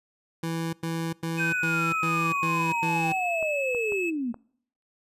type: tone bursts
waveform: 25% pulse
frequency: 164.81 Hz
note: E3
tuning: in tune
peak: -24 dBFS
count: 7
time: 0.43-3.124 s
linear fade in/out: 5 ms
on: 300 ms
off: 99 ms
type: tone with pitch glide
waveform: triangle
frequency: 2506 to 2591 Hz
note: D#7 to E7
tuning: +12 to -30 cents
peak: -27 dBFS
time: 1.37-4.11 s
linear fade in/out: 20 ms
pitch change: +58 cents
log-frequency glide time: 2.39-3.22 s
type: linear sweep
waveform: sine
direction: down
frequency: 1568 to 221 Hz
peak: -26 dBFS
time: 1.39-4.33 s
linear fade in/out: 20 ms
type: clicks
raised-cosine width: 1 ms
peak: -26 dBFS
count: 4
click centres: 3.427 / 3.748 / 3.922 / 4.343 s
effects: noise-tail reverb RT60 0.6 s tail -24 dB re dry + resampled to 32000 Hz